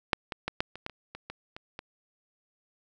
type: clicks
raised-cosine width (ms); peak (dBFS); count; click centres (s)
0.3; -6 / -17 / -14 / -10 / -25 / -17 / -28 / -24 / -22 / -25 / -22; 11; 0.132 / 0.322 / 0.48 / 0.605 / 0.756 / 0.864 / 0.897 / 1.15 / 1.3 / 1.565 / 1.791
effects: none